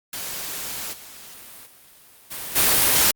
white noise with level steps, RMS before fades -31 / -42 / -50 / -32 / -17 dBFS, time 0.13-3.11 s, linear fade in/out 2 ms, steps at 0.92 / 1.65 / 2.3 / 2.55 s, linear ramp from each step 20 ms, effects Opus 48 kbps

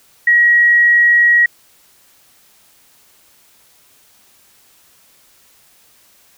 sine tone, 1904 Hz, A#6, 36 cents sharp, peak -7 dBFS, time 0.27-1.46 s, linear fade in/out 5 ms, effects white hiss -51 dBFS RMS until 6.37 s

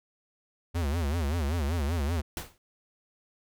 square tone with vibrato, 77.78 Hz, D#2, in tune, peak -27 dBFS, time 0.74-2.22 s, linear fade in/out 20 ms, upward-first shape sine, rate 5.2 Hz, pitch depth 210 cents each way
pink noise with exponential decay, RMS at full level -31 dBFS, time 2.37-2.58 s, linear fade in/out 1 ms, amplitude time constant 44 ms
effects none

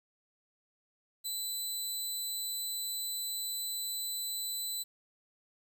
15% pulse tone, 4001 Hz, B7, 22 cents sharp, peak -28 dBFS, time 1.24-4.84 s, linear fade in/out 20 ms, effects 10-bit

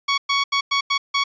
15% pulse tone bursts at uneven times, 1117 Hz, C#6, 13 cents sharp, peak -11 dBFS, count 6, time 0.08-0.18 / 0.29-0.44 / 0.52-0.61 / 0.71-0.81 / 0.9-0.98 / 1.14-1.24 s, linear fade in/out 10 ms, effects resampled to 16000 Hz

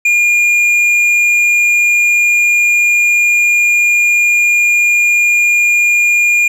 sine tone with tanh clipping, 2419 Hz, D#7, 49 cents flat, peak -9 dBFS, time 0.05-6.48 s, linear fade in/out 5 ms, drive 7 dB, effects none

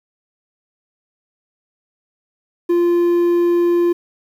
triangle tone, 346.8 Hz, F4, 12 cents flat, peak -10 dBFS, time 2.69-3.93 s, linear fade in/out 10 ms, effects 8-bit

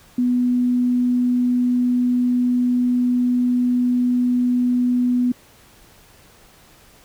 sine tone, 246.9 Hz, B3, in tune, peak -15 dBFS, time 0.18-5.32 s, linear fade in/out 5 ms, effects pink hiss -50 dBFS RMS until 7.04 s

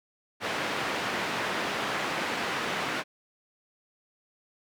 white band-pass noise, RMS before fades -31 dBFS, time 0.4-3.04 s, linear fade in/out 50 ms, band 160 to 2100 Hz, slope 12 dB/octave, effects none

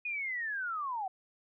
sine linear sweep, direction down, 2489 to 729 Hz, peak -33 dBFS, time 0.05-1.08 s, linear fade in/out 5 ms, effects none

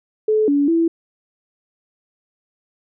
sine tone with pitch steps, 431.5 / 285.6 / 331.7 Hz, A4 / D4 / E4, -34 / -48 / +11 cents, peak -13 dBFS, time 0.28-0.88 s, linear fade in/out 5 ms, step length 200 ms, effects none

